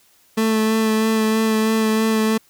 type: tone with vibrato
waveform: 30% pulse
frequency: 220 Hz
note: A3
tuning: in tune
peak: -13 dBFS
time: 0.37-2.38 s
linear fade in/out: 10 ms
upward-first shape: sine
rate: 3.1 Hz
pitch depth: 16 cents each way
effects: white hiss -56 dBFS RMS until 2.49 s